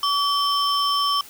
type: tone cluster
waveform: triangle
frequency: 1141 / 3108 / 5310 Hz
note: C#6 / G7 / E8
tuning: +50 / -16 / +12 cents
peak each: -19 / -23 / -25 dBFS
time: 0.03-1.21 s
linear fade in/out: 2 ms
effects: white hiss -44 dBFS RMS until 1.29 s